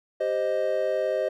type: chord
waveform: triangle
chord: C minor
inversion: second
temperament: equal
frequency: 392 / 523.3 / 622.3 Hz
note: G4 / C5 / Eb5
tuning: 0 / 0 / 0 cents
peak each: -29 / -25 / -24 dBFS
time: 0.2-1.29 s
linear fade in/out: 10 ms
effects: none